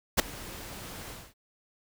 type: noise with ADSR envelope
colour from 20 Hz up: pink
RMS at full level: -18 dBFS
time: 0.17-1.34 s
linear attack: 26 ms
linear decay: 5 ms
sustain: -24 dB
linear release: 240 ms
effects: none